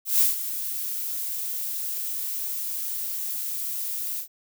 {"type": "noise with ADSR envelope", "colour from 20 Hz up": "violet", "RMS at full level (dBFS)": -18, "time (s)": [0.05, 4.28], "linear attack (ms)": 160, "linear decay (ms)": 140, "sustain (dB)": -12, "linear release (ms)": 100, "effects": []}